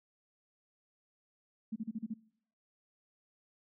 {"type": "tone bursts", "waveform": "sine", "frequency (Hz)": 220.4, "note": "A3", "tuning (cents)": 3, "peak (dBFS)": -34, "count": 6, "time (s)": [1.72, 2.141], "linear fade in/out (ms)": 10, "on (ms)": 41, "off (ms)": 35, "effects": ["noise-tail reverb RT60 0.7 s tail -23 dB re dry"]}